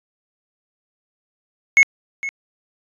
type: tone with echo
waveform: triangle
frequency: 2185 Hz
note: C#7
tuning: 26 cents flat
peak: -6 dBFS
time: 1.77-1.83 s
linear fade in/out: 0 ms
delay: 460 ms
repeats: 1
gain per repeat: -15 dB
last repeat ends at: 2.29 s
effects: resampled to 22050 Hz